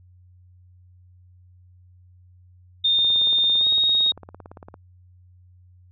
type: tone with pitch glide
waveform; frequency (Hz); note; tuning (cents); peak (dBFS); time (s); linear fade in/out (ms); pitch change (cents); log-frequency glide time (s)
sine; 3642 to 3744; A#7 to A#7; -41 to +7; -16; 2.84-4.12; 10; +48; 3.58-3.66
type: click train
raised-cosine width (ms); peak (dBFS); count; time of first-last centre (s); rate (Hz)
1; -26; 32; 2.99-4.741; 17.7
effects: added 90 Hz sine -49 dBFS peak until 5.91 s